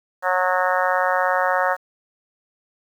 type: harmonic tone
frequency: 183.2 Hz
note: F#3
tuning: 17 cents flat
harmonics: 3 / 4 / 5 / 6 / 7 / 8 / 9 / 10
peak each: -23 / -24 / -25 / -26 / -26 / -27 / -28 / -28 dBFS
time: 0.22-1.77 s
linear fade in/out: 50 ms
effects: 8-bit